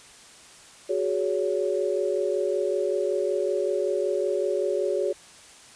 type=chord; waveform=sine; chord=F# suspended second; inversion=none; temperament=equal with one note detuned; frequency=370 / 415.3 / 563.4 Hz; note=F#4 / G#4 / C#5; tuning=0 / 0 / +28 cents; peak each=-27 dBFS; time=0.89-5.13 s; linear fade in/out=10 ms; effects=white hiss -49 dBFS RMS until 5.75 s + resampled to 22050 Hz